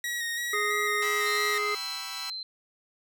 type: tone with vibrato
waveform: sawtooth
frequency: 1889 Hz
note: A#6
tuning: 22 cents sharp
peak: -26 dBFS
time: 0.04-1.58 s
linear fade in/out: 2 ms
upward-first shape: square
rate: 3 Hz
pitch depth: 23 cents each way
type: harmonic tone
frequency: 416.4 Hz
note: G#4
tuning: 5 cents sharp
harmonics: 1 / 3 / 5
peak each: -32 / -30 / -30 dBFS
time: 0.53-1.75 s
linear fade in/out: 5 ms
type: chord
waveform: 10% pulse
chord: C# half-diminished seventh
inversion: second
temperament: equal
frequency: 784 / 987.8 / 1108.7 / 1318.5 Hz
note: G5 / B5 / C#6 / E6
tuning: 0 / 0 / 0 / 0 cents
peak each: -36 / -33 / -36 / -31 dBFS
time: 1.02-2.3 s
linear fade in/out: 2 ms
type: tone with tremolo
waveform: sine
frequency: 4100 Hz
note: C8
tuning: 36 cents flat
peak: -33 dBFS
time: 1.26-2.43 s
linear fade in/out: 2 ms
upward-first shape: sine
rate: 2.1 Hz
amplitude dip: 55%
effects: none